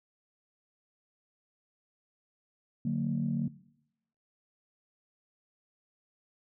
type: chord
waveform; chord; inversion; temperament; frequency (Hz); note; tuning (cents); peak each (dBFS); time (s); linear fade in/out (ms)
sine; D augmented; none; just; 146.83 / 183.54 / 229.4; D3 / F#3 / A#3; 0 / -14 / -28; -32 / -33 / -30; 2.85-3.48; 5
effects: noise-tail reverb RT60 0.8 s tail -19 dB re dry + tanh soft clip ceiling -20 dBFS